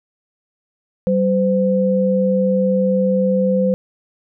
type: tone pair together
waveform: sine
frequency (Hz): 191.78 / 512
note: G3 / C5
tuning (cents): -38 / -38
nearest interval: octave + perfect fourth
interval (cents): 1700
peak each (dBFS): -16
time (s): 1.07-3.74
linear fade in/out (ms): 0
effects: none